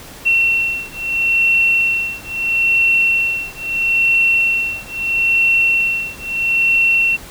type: beating tone pair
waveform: sine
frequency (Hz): 2715 / 2715.76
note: F7 / F7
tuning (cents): -50 / -49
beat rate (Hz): 0.76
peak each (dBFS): -16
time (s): 0.25-7.17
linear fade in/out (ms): 20
effects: pink hiss -36 dBFS RMS until 7.3 s